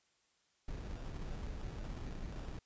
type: noise with sample-and-hold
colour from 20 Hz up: brown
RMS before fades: -43 dBFS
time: 0.68-2.59 s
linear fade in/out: 5 ms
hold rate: 2100 Hz
effects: white hiss -75 dBFS RMS until 2.65 s + resampled to 16000 Hz